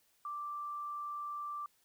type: tone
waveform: sine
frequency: 1174.7 Hz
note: D6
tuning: in tune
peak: -38 dBFS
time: 0.25-1.66 s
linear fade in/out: 2 ms
effects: white hiss -72 dBFS RMS until 1.84 s